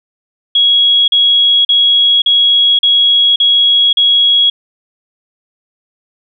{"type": "tone bursts", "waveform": "sine", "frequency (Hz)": 3322, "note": "G#7", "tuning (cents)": 0, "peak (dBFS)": -6, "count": 7, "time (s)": [0.55, 4.5], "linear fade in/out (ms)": 5, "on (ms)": 530, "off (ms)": 40, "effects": []}